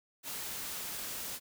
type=noise; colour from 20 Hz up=white; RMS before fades=-40 dBFS; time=0.23-1.4 s; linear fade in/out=50 ms; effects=none